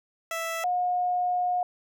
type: tone pair in turn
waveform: 15% pulse / sine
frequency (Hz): 659.3 / 719.6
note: E5 / F#5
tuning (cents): 0 / -48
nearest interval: major second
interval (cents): 152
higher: second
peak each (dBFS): -23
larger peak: neither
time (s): 0.31-0.64 / 0.64-1.63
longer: second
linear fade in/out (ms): 2
effects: none